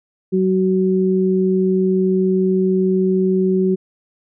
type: tone pair together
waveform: sine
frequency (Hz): 187.9 / 374.4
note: F#3 / F#4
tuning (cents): +27 / +20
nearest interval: octave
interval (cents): 1193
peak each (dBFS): -16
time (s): 0.32-3.76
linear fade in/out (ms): 20
effects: none